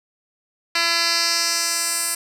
10% pulse tone with band-pass filter sweep, 337.5 Hz, E4, 41 cents sharp, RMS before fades -21 dBFS, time 0.75-2.15 s, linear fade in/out 5 ms, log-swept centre 3600 to 9500 Hz, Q 1.9, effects none

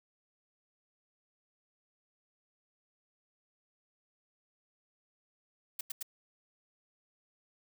blue noise bursts, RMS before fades -37 dBFS, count 3, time 5.79-6.028 s, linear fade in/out 5 ms, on 20 ms, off 89 ms, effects none

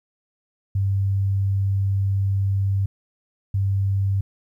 sine tone pair in turn, 98 / 98 Hz, G2 / G2, 0 / 0 cents, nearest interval unison, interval 0 cents, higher neither, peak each -18 dBFS, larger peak neither, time 0.75-2.86 / 3.54-4.21 s, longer first, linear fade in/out 5 ms, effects 10-bit

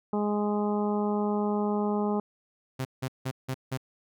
harmonic tone, 207.7 Hz, G#3, in tune, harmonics 1 / 2 / 3 / 4 / 5 / 6, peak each -27 / -30 / -37 / -34 / -39 / -42 dBFS, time 0.13-2.2 s, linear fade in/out 2 ms
sawtooth tone bursts, 130.81 Hz, C3, in tune, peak -25 dBFS, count 5, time 2.79-3.775 s, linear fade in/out 10 ms, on 61 ms, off 170 ms
effects none

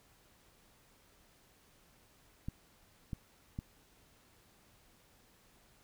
clicks, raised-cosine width 5 ms, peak -26 dBFS, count 3, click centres 2.485 / 3.132 / 3.589 s, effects pink hiss -66 dBFS RMS until 5.83 s

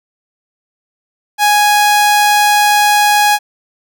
sawtooth tone, 830.6 Hz, G#5, in tune, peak -4 dBFS, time 1.38-3.39 s, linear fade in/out 50 ms, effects none

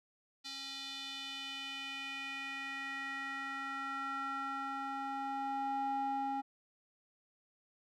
square tone with band-pass filter sweep, 272.5 Hz, C#4, 29 cents flat, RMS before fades -40 dBFS, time 0.44-6.42 s, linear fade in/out 20 ms, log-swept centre 4200 to 710 Hz, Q 3.2, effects none

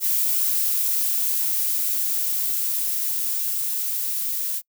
violet noise with level ramp, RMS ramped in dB -21 to -26 dBFS, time 0-4.62 s, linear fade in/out 50 ms, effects noise-tail reverb RT60 0.1 s tail -26 dB re dry

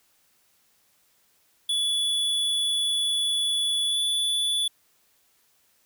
square tone with pitch glide, 3425 to 3453 Hz, A7 to A7, -47 to -33 cents, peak -23 dBFS, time 1.69-4.68 s, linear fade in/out 5 ms, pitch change +14 cents, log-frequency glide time 3.87-3.99 s, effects white hiss -65 dBFS RMS until 5.85 s

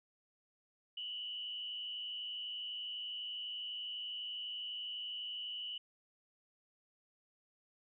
sine tone with frequency modulation, 2960 Hz, F#7, in tune, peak -40 dBFS, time 0.97-5.78 s, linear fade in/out 5 ms, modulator 108 Hz, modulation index 0.8, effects none

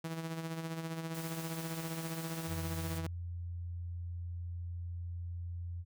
sawtooth tone with tremolo, 163.2 Hz, E3, 17 cents flat, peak -32 dBFS, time 0.04-3.07 s, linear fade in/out 5 ms, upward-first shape sine, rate 15 Hz, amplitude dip 50%
white noise, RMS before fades -48 dBFS, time 1.14-2.99 s, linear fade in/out 10 ms
sine tone, 86.7 Hz, F2, 12 cents flat, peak -38 dBFS, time 2.46-5.85 s, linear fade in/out 50 ms
effects none

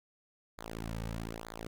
sawtooth tone with flanger, 55.8 Hz, A1, 25 cents sharp, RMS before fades -41 dBFS, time 0.58-1.67 s, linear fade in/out 5 ms, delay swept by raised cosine 0.35 to 2.95 ms, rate 1.1 Hz, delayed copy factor -0.95, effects none

